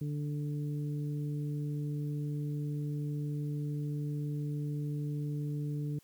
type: harmonic tone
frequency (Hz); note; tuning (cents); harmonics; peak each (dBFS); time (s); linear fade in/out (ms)
147; D3; +2; 1 / 2 / 3; -33 / -41 / -48; 0.01-5.99; 5
effects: white hiss -66 dBFS RMS until 6.03 s